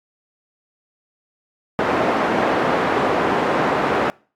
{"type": "band-pass noise", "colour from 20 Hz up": "pink", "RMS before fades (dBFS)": -19, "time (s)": [1.79, 4.1], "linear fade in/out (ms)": 0, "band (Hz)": [310, 1300], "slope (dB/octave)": 12, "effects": ["noise-tail reverb RT60 0.4 s tail -25 dB re dry", "AAC 64 kbps"]}